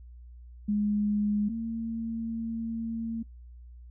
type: tone pair in turn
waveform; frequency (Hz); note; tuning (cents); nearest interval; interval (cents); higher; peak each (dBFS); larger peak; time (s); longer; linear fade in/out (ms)
sine; 207.7 / 227.4; G#3 / A#3; 0 / -43; major second; 157; second; -24 / -30; first; 0.68-1.49 / 1.49-3.23; second; 10
effects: noise-tail reverb RT60 0.1 s tail -22 dB re dry + added 60 Hz sine -45 dBFS peak until 3.9 s